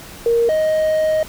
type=tone pair in turn; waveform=sine / triangle; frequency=466.6 / 625 Hz; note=A#4 / D#5; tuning=+2 / +8 cents; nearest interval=perfect fourth; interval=506 cents; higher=second; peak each=-12 dBFS; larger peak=neither; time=0.26-0.49 / 0.49-1.23 s; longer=second; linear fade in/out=2 ms; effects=pink hiss -37 dBFS RMS until 1.28 s